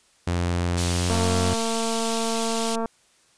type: tone with pitch glide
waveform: sawtooth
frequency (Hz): 87.31 to 90.7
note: F2 to F#2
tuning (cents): 0 to -34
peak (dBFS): -18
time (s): 0.27-1.54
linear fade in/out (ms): 5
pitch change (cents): +66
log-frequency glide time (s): 0.89-1.32
type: high-pass noise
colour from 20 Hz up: pink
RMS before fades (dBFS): -30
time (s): 0.77-2.76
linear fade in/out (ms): 10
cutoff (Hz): 2700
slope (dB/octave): 24
type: click train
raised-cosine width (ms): 1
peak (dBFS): -15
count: 400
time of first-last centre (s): 1.1-2.858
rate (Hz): 227
effects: white hiss -60 dBFS RMS until 3.37 s + resampled to 22050 Hz